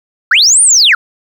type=linear two-way sweep; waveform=sine; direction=up then down; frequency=1259 to 9397 to 1259 Hz; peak=-3 dBFS; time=0.31-0.95 s; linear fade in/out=5 ms; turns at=0.62 s; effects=tanh soft clip ceiling 0 dBFS + 7-bit